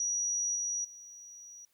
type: tone with level steps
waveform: sine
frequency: 5800 Hz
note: F#8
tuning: 35 cents flat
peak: -29 / -31 / -47 dBFS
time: 0-1.65 s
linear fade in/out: 2 ms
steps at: 0.55 / 0.84 s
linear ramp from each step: 10 ms
effects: white hiss -74 dBFS RMS until 1.73 s